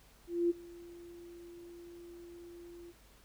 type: tone with ADSR envelope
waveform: sine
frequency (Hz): 344.8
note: F4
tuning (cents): -22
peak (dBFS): -25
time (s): 0.27-2.93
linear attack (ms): 230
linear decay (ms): 21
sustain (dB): -23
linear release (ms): 34
effects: added 50 Hz sine -63 dBFS peak until 3.24 s + pink hiss -63 dBFS RMS until 3.24 s